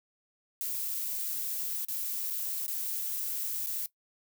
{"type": "noise with dropouts", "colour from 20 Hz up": "violet", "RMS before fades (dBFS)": -34, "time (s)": [0.61, 3.86], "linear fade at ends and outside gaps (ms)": 0, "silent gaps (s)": [[1.848, 1.884], [2.301, 2.307], [2.664, 2.68], [3.662, 3.67]], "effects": ["noise-tail reverb RT60 0.1 s tail -18 dB re dry"]}